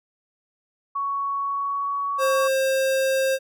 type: tone with pitch glide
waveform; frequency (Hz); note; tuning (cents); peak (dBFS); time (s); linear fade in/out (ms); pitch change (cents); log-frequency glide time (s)
sine; 1115 to 1124.1; C#6 to C#6; +10 to +24; -23; 0.95-2.48; 10; +14; 1.39-1.96
type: tone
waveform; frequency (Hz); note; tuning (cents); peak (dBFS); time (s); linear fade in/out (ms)
square; 532; C5; +29; -20; 2.18-3.39; 50
effects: none